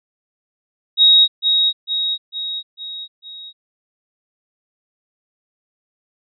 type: tone with echo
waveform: sine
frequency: 3783 Hz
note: A#7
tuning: 25 cents sharp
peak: -7 dBFS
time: 0.97-1.28 s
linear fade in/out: 50 ms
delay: 450 ms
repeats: 5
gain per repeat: -5 dB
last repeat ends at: 3.53 s
effects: none